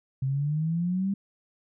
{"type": "exponential sweep", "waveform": "sine", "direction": "up", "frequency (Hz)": [130.81, 200.2], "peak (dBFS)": -24, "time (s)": [0.22, 1.14], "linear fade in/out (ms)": 5, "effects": []}